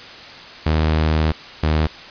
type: tone pair in turn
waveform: sawtooth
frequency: 78.3 / 77.67 Hz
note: D#2 / D#2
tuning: +11 / -2 cents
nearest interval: unison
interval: 13 cents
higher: first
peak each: -11 / -11 dBFS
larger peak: neither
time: 0.66-1.32 / 1.63-1.87 s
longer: first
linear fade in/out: 5 ms
effects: white hiss -37 dBFS RMS until 2.1 s + resampled to 11025 Hz